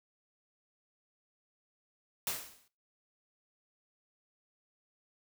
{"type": "noise with exponential decay", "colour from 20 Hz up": "white", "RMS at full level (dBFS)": -32, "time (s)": [2.27, 2.68], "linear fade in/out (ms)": 1, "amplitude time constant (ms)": 87, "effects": ["noise-tail reverb RT60 0.3 s tail -18 dB re dry"]}